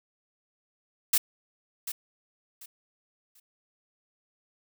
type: noise with echo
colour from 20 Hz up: blue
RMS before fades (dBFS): -22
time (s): 1.13-1.18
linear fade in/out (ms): 5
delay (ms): 740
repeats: 3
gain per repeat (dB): -12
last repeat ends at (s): 3.4
effects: none